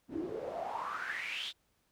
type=noise with band-pass filter sweep; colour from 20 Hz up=pink; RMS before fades=-39 dBFS; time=0.08-1.53 s; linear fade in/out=50 ms; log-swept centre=260 to 3700 Hz; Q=7.7; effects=pink hiss -75 dBFS RMS until 1.91 s